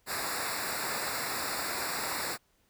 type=noise with comb filter; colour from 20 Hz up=pink; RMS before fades=-34 dBFS; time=0.06-2.38 s; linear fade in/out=50 ms; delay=0.32 ms; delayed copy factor=-1; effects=pink hiss -70 dBFS RMS until 2.69 s